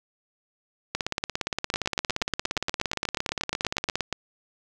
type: two click trains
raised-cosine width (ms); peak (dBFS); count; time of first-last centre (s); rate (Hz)
0.2; -9 / -9; 21 / 53; 1.74-4.127 / 0.95-3.956; 8.38 / 17.3
effects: none